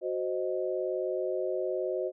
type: chord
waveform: sine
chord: C diminished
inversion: second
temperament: equal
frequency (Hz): 370 / 523.3 / 622.3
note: Gb4 / C5 / Eb5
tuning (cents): 0 / 0 / 0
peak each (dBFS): -32 / -33 / -34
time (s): 0.01-2.12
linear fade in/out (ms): 50
effects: none